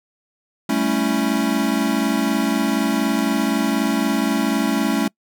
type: chord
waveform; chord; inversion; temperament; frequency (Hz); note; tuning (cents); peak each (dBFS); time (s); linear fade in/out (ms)
square; A dominant seventh; third; equal; 196 / 220 / 277.2 / 329.6; G3 / A3 / C#4 / E4; 0 / 0 / 0 / 0; -27 / -22 / -22 / -26; 0.69-5.08; 5
effects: noise-tail reverb RT60 0.1 s tail -26 dB re dry